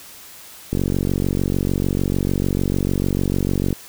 click train, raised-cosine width 3 ms, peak -7 dBFS, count 141, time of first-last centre 0.73-3.728 s, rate 46.7 Hz, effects white hiss -41 dBFS RMS until 3.88 s

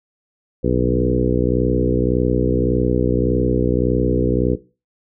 harmonic tone with a mistuned harmonic, 61.74 Hz, B1, in tune, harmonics 1 / 2 / 3 / 4 / 5 / 6 / 7 / 8, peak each -23 / -23 / -23 / -23 / -23 / -23 / -23 / -23 dBFS, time 0.63-4.56 s, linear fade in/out 20 ms, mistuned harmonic 2, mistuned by +18 cents, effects noise-tail reverb RT60 0.3 s tail -17 dB re dry

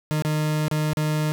40% pulse tone with dropouts, 153.1 Hz, D#3, 28 cents flat, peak -20 dBFS, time 0.11-1.32 s, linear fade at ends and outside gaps 0 ms, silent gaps 0.222-0.249 / 0.682-0.713 / 0.933-0.971 s, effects none

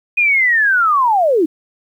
sine linear sweep, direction down, 2489 to 287.5 Hz, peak -10 dBFS, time 0.17-1.46 s, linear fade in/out 10 ms, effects 8-bit

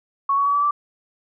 sine tone with pitch steps, 1108.7 / 1122.9 / 1137.2 / 1151.8 / 1166.5 Hz, C#6 / C#6 / C#6 / D6 / D6, 0 / +22 / +44 / -34 / -12 cents, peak -16 dBFS, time 0.29-0.71 s, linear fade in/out 5 ms, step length 84 ms, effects none

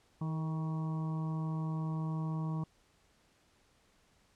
harmonic tone with a mistuned harmonic, 158.9 Hz, D#3, 37 cents sharp, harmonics 1 / 2 / 3 / 4 / 5 / 6 / 7, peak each -33 / -45 / -54 / -54 / -54 / -50 / -50 dBFS, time 0.21-2.64 s, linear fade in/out 5 ms, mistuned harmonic 3, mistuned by -51 cents, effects pink hiss -69 dBFS RMS until 4.35 s + low-pass 9000 Hz 12 dB/octave

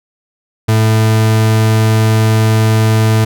40% pulse tone, 110 Hz, A2, in tune, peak -7 dBFS, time 0.68-3.25 s, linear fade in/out 10 ms, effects none

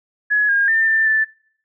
sine tone with pitch steps, 1688 / 1622 / 1796 / 1782 / 1759 Hz, G#6 / G#6 / A6 / A6 / A6, +28 / -41 / +35 / +22 / -1 cents, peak -13 dBFS, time 0.3-1.25 s, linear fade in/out 20 ms, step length 190 ms, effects noise-tail reverb RT60 0.6 s tail -24 dB re dry

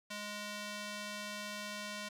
square tone with band-pass filter, 207.7 Hz, G#3, in tune, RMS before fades -43 dBFS, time 0.1-2.09 s, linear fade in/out 10 ms, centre 3800 Hz, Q 0.52, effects none

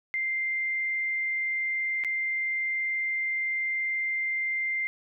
sine tone with dropouts, 2093 Hz, C7, in tune, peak -26 dBFS, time 0.14-4.87 s, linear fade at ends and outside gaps 0 ms, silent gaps 2.038-2.047 s, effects none

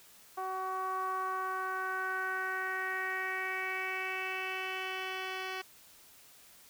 10% pulse tone with low-pass filter sweep, 376.3 Hz, F#4, 29 cents sharp, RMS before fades -36 dBFS, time 0.37-5.62 s, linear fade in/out 10 ms, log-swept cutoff 950 to 3700 Hz, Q 4, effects white hiss -58 dBFS RMS until 6.69 s

